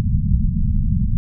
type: low-pass noise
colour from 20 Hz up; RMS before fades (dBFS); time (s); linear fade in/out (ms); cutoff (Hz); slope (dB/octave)
pink; -17; 0-1.17; 0; 220; 96
effects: none